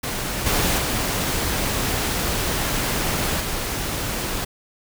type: noise with level steps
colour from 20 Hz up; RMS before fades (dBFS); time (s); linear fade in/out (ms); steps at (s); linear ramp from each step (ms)
pink; -26 / -20 / -23 / -26; 0.03-4.45; 10; 0.46 / 0.78 / 3.4; 5
effects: none